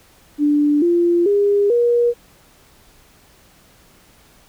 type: tone with pitch steps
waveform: sine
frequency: 293.7 / 345.3 / 405.9 / 477.1 Hz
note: D4 / F4 / G#4 / A#4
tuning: 0 / -20 / -40 / +40 cents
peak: -12 dBFS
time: 0.38-2.14 s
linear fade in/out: 50 ms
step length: 440 ms
effects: pink hiss -51 dBFS RMS until 4.48 s